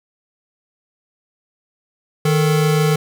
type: tone pair together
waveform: square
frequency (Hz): 155.56 / 440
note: D#3 / A4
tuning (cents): 0 / 0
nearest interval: octave + tritone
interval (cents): 1800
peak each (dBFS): -15 / -20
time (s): 2.25-2.96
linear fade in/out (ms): 5
effects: none